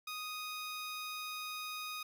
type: tone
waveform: 15% pulse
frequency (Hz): 1244.5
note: D#6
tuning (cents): 0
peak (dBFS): -34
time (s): 0.07-2.03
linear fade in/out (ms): 5
effects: none